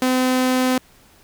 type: tone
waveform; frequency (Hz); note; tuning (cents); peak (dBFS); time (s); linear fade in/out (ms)
sawtooth; 255.8; C4; -39; -12; 0.02-0.78; 2
effects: pink hiss -52 dBFS RMS until 1.23 s